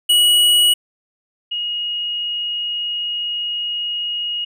square / sine tone pair in turn, 2917 / 2879 Hz, F#7 / F#7, -25 / -48 cents, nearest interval unison, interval 23 cents, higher first, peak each -11 / -20 dBFS, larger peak first, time 0.09-0.74 / 1.51-4.45 s, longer second, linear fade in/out 10 ms, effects none

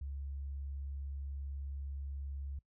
sine tone, 69.4 Hz, C#2, 3 cents sharp, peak -39 dBFS, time 0.01-2.59 s, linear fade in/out 5 ms, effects noise-tail reverb RT60 0.1 s tail -21 dB re dry

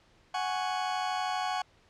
40% pulse chord, F# suspended second, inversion none, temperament just, 740 / 832.5 / 1110 Hz, F#5 / G#5 / C#6, 0 / +4 / +2 cents, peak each -31 / -34 / -36 dBFS, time 0.34-1.62 s, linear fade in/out 5 ms, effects pink hiss -63 dBFS RMS until 1.89 s + low-pass 5000 Hz 12 dB/octave

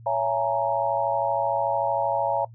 sine chord, A# half-diminished seventh, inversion first, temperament just, 559.4 / 671.3 / 839.1 / 932.3 Hz, C#5 / E5 / G#5 / A#5, +16 / +31 / +18 / 0 cents, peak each -27 dBFS, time 0.06-2.45 s, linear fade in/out 5 ms, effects noise-tail reverb RT60 0.1 s tail -21 dB re dry + added 115 Hz sine -43 dBFS peak until 2.54 s

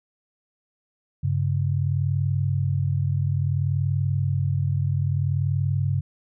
sine tone pair together, 98 / 138.59 Hz, G2 / C#3, 0 / 0 cents, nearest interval tritone, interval 600 cents, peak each -23 dBFS, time 1.23-6.01 s, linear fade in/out 10 ms, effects none

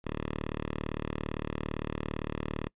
5% pulse tone, 37.66 Hz, D1, 44 cents sharp, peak -22 dBFS, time 0.04-2.69 s, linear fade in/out 10 ms, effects noise-tail reverb RT60 0.1 s tail -26 dB re dry + resampled to 8000 Hz

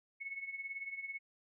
sine tone with tremolo, 2200 Hz, C#7, 14 cents flat, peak -37 dBFS, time 0.2-1.19 s, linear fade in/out 20 ms, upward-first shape triangle, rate 18 Hz, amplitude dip 80%, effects none

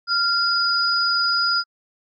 sine tone pair together, 1386 / 4939 Hz, F6 / D#8, -14 / -14 cents, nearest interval octave + minor seventh, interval 2200 cents, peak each -20 dBFS, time 0.07-1.64 s, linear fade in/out 50 ms, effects AAC 64 kbps

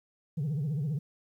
sine tone with vibrato, 147.5 Hz, D3, 8 cents sharp, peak -26 dBFS, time 0.37-0.99 s, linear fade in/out 10 ms, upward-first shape triangle, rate 15 Hz, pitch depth 230 cents each way, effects tanh soft clip ceiling -27 dBFS + 11-bit

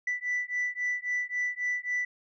sine beating tone pair, 1975.5 / 1979.2 Hz, B6 / B6, 0 / +3 cents, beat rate 3.7 Hz, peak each -30 / -30 dBFS, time 0.07-2.05 s, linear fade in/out 5 ms, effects tanh soft clip ceiling -24 dBFS

